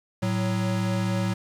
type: tone pair together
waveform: square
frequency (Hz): 110.94 / 186.3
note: A2 / F#3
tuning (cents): +15 / +12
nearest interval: major sixth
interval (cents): 897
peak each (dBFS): -27 / -27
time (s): 0.22-1.34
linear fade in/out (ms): 10
effects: low-pass 9000 Hz 12 dB/octave + 8-bit